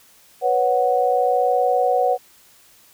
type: chord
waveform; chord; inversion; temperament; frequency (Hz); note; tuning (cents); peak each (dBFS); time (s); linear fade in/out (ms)
sine; B suspended second; none; equal; 493.9 / 554.4 / 740; B4 / C#5 / F#5; 0 / 0 / 0; -20 / -22 / -18; 0.41-2.18; 50
effects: white hiss -52 dBFS RMS until 2.93 s